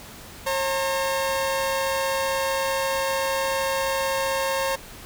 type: tone pair together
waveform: sawtooth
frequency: 539.5 / 911 Hz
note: C#5 / A#5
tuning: -47 / -40 cents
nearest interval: major sixth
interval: 907 cents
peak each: -20 / -24 dBFS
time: 0.46-4.76 s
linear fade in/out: 10 ms
effects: pink hiss -42 dBFS RMS until 5.05 s